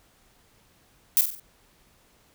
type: noise with echo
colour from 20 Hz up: violet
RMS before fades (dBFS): -18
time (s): 1.17-1.21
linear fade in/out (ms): 0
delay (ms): 47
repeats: 4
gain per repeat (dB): -7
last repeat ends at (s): 1.398
effects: pink hiss -61 dBFS RMS until 2.34 s